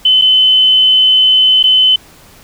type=tone with dropouts; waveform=sine; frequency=3040 Hz; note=F#7; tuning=46 cents sharp; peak=-5 dBFS; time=0.05-1.96 s; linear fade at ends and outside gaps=5 ms; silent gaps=0.215-0.219 / 1.629-1.638 s; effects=pink hiss -41 dBFS RMS until 2.43 s